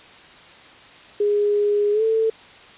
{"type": "tone with pitch glide", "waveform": "sine", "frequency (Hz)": [412.7, 444.9], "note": ["G#4", "A4"], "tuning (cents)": [-11, 19], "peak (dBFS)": -16, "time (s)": [1.2, 2.3], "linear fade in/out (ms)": 5, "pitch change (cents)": 130, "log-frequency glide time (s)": [1.92, 2.03], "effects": ["white hiss -45 dBFS RMS until 2.77 s", "resampled to 8000 Hz"]}